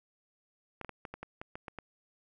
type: clicks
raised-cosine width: 0.5 ms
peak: -26 dBFS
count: 10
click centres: 0.813 / 0.847 / 0.893 / 1.052 / 1.14 / 1.23 / 1.415 / 1.555 / 1.682 / 1.787 s
effects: none